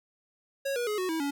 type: tone with pitch steps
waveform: square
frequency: 550 / 481.6 / 421.7 / 369.2 / 323.3 / 283.1 Hz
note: C#5 / B4 / G#4 / F#4 / E4 / C#4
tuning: -14 / -44 / +26 / -4 / -34 / +37 cents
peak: -29 dBFS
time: 0.65-1.31 s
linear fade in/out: 10 ms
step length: 110 ms
effects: none